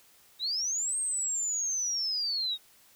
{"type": "linear two-way sweep", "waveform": "sine", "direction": "up then down", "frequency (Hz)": [3700, 8510, 3700], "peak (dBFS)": -28, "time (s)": [0.39, 2.58], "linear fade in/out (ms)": 50, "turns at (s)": 0.98, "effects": ["white hiss -60 dBFS RMS until 2.95 s"]}